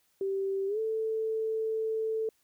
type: tone with pitch glide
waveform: sine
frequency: 389.1 to 441.8 Hz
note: G4 to A4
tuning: -13 to +7 cents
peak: -28 dBFS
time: 0.21-2.29 s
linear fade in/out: 2 ms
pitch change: +220 cents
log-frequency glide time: 0.67-0.79 s
effects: white hiss -71 dBFS RMS until 2.43 s